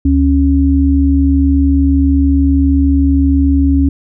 sine tone pair together, 73.42 / 275 Hz, D2 / C#4, 0 / -14 cents, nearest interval octave + major seventh, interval 2286 cents, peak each -10 dBFS, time 0.05-3.89 s, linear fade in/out 5 ms, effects none

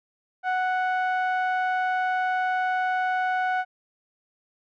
sawtooth tone with low-pass filter, 740 Hz, F#5, in tune, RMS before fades -25 dBFS, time 0.43-3.65 s, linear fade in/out 50 ms, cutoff 1500 Hz, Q 1.4, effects none

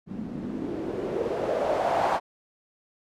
blue noise with low-pass filter sweep, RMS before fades -28 dBFS, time 0.06-2.2 s, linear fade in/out 50 ms, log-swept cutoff 200 to 850 Hz, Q 3.5, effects none

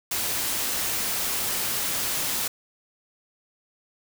white noise, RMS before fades -27 dBFS, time 0.11-2.48 s, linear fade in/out 5 ms, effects none

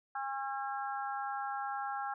harmonic tone, 271.1 Hz, C#4, 38 cents flat, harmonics 3 / 4 / 5 / 6, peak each -37 / -44 / -41 / -45 dBFS, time 0.15-2.14 s, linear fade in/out 5 ms, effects none

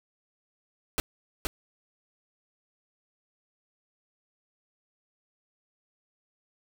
pink noise with echo, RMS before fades -27 dBFS, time 0.98-1 s, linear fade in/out 0 ms, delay 470 ms, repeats 1, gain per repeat -3 dB, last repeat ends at 1.47 s, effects none

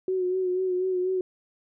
sine tone with vibrato, 368.9 Hz, F#4, 5 cents flat, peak -23 dBFS, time 0.08-1.21 s, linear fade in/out 2 ms, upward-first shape sine, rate 4.1 Hz, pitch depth 36 cents each way, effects none

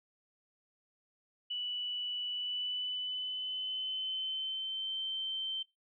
sine tone with pitch glide, 2960 to 3107 Hz, F#7 to G7, 0 to -16 cents, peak -34 dBFS, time 1.5-5.63 s, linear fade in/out 10 ms, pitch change +84 cents, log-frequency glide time 2.3-4.96 s, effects noise-tail reverb RT60 0.2 s tail -20 dB re dry

